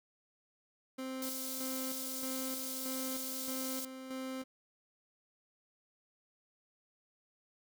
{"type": "tone with tremolo", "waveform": "30% pulse", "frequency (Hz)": 261.6, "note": "C4", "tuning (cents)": 0, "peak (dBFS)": -36, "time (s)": [0.98, 4.44], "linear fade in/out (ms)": 10, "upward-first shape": "square", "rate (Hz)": 1.6, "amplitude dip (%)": 50}
{"type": "high-pass noise", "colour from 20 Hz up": "white", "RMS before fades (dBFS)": -41, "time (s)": [1.22, 3.85], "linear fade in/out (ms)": 2, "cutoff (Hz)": 3600, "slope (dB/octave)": 24}
{"effects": []}